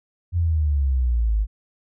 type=exponential sweep; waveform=sine; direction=down; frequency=88.8 to 50.2 Hz; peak=-17 dBFS; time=0.32-1.47 s; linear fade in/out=50 ms; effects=none